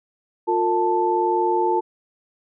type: tone cluster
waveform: sine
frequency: 355.6 / 456.9 / 880 Hz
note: F4 / A#4 / A5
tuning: +31 / -35 / 0 cents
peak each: -21 / -25 / -20 dBFS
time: 0.47-1.81 s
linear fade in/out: 20 ms
effects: none